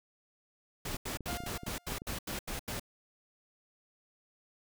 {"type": "noise bursts", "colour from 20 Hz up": "pink", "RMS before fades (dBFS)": -38, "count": 10, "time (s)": [0.85, 2.797], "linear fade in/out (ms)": 5, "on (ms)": 120, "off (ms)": 83}
{"type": "clicks", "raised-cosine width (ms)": 3, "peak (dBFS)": -29, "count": 11, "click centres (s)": [0.945, 1.152, 1.207, 1.329, 1.404, 1.437, 1.634, 1.682, 1.921, 2.019, 2.124]}
{"type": "tone with exponential decay", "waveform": "sawtooth", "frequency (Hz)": 704, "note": "F5", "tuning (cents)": 14, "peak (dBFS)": -33, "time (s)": [1.28, 2.02], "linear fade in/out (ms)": 1, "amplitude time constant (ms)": 160}
{"effects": []}